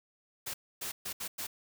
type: noise bursts at uneven times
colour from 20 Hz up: white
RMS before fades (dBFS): -38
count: 5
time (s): 0.46-0.54 / 0.81-0.92 / 1.05-1.13 / 1.2-1.28 / 1.38-1.47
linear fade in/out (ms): 10
effects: none